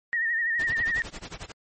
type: tone with vibrato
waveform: sine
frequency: 1850 Hz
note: A#6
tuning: 14 cents flat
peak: -23 dBFS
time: 0.13-1.02 s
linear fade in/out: 0 ms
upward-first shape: sine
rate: 12 Hz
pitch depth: 61 cents each way
type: noise with tremolo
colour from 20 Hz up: pink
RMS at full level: -36 dBFS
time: 0.59-1.52 s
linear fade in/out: 5 ms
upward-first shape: sine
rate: 11 Hz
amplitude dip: 95%
effects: MP3 32 kbps